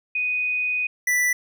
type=tone pair in turn; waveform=sine / square; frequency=2489 / 1975.5 Hz; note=D#7 / B6; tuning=0 / 0 cents; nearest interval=major third; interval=400 cents; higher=first; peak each=-21 / -19 dBFS; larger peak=second; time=0.15-0.87 / 1.07-1.33 s; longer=first; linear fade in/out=5 ms; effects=none